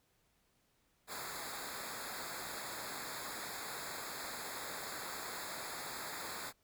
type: noise with comb filter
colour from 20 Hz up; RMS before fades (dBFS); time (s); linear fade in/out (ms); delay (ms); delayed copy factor
pink; -44; 1.07-6.53; 50; 0.34; -1
effects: pink hiss -75 dBFS RMS until 6.63 s